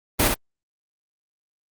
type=noise with echo; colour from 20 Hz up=pink; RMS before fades=-18 dBFS; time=0.19-0.28 s; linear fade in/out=10 ms; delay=65 ms; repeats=1; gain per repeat=-4 dB; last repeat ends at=0.345 s; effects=Opus 32 kbps